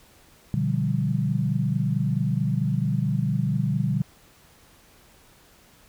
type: chord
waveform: sine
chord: G dominant seventh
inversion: first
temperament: just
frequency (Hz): 122.5 / 147 / 176.4 / 196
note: B2 / D3 / F3 / G3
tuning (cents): -14 / +2 / +18 / 0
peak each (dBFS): -26 / -25 / -29 / -28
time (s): 0.54-4.02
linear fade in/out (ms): 0
effects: pink hiss -55 dBFS RMS until 5.88 s